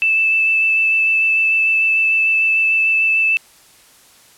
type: tone with vibrato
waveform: sine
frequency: 2637 Hz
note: E7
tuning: in tune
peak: -12 dBFS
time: 0.02-3.37 s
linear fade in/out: 0 ms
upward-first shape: sine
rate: 6.7 Hz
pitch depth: 10 cents each way
effects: white hiss -48 dBFS RMS until 4.37 s + low-pass 12000 Hz 12 dB/octave